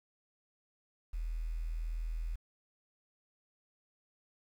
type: tone with quantisation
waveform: sine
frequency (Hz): 40.73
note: E1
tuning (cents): -20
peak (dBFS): -34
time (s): 1.13-2.36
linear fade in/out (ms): 10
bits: 10
effects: none